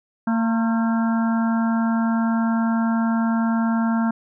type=harmonic tone with a mistuned harmonic; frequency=227.6 Hz; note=A#3; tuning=41 cents flat; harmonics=1 / 3 / 4 / 5 / 6 / 7; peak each=-18 / -31 / -30 / -36 / -32 / -35 dBFS; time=0.27-4.11 s; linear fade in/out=5 ms; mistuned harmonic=5; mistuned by=-87 cents; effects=none